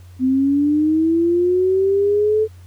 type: linear sweep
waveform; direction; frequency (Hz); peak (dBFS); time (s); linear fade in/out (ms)
sine; up; 254.3 to 438.4; -13; 0.19-2.48; 50
effects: added 90 Hz sine -38 dBFS peak until 2.66 s + pink hiss -54 dBFS RMS until 2.66 s